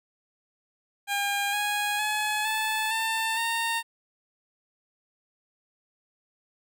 15% pulse tone with pitch steps, 806 / 827.2 / 849 / 871.4 / 894.3 / 917.9 Hz, G5 / G#5 / G#5 / A5 / A5 / A#5, +48 / -7 / +38 / -17 / +28 / -27 cents, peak -19 dBFS, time 1.07-3.83 s, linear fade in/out 50 ms, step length 460 ms, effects none

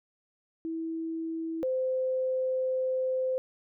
sine tone pair in turn, 325.8 / 517.2 Hz, E4 / C5, -20 / -20 cents, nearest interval minor sixth, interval 800 cents, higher second, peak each -31 / -26 dBFS, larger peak second, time 0.65-1.63 / 1.63-3.38 s, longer second, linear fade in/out 0 ms, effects none

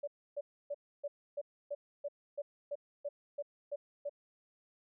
sine tone bursts, 576 Hz, D5, 34 cents flat, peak -35 dBFS, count 13, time 0.03-4.095 s, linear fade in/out 10 ms, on 45 ms, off 290 ms, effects none

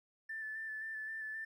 triangle tone with vibrato, 1760 Hz, A6, in tune, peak -36 dBFS, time 0.29-1.45 s, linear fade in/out 10 ms, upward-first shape square, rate 3.8 Hz, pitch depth 18 cents each way, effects tanh soft clip ceiling -38 dBFS

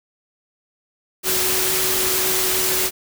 sine tone in noise, 372.8 Hz, F#4, 13 cents sharp, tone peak -27 dBFS, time 1.23-2.91 s, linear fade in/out 50 ms, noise white, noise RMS -20 dBFS, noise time 1.23-2.91 s, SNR -10 dB, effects none

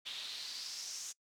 pink noise with band-pass filter sweep, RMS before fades -44 dBFS, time 0.05-1.13 s, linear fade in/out 20 ms, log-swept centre 3400 to 6600 Hz, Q 4.1, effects noise-tail reverb RT60 0.1 s tail -23 dB re dry

